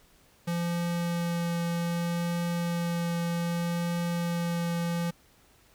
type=tone with vibrato; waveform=square; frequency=171.2 Hz; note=F3; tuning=34 cents flat; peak=-28 dBFS; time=0.47-5.11 s; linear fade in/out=10 ms; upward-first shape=triangle; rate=0.64 Hz; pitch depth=9 cents each way; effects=pink hiss -61 dBFS RMS until 5.74 s